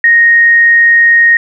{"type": "tone", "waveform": "sine", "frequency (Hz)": 1864.7, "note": "A#6", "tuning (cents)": 0, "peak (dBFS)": -3, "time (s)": [0.04, 1.37], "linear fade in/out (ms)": 2, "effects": []}